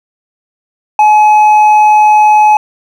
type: tone with hard clipping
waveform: sine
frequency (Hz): 849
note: G#5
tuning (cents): +38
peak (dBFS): -4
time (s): 0.99-2.57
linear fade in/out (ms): 2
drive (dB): 4
effects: none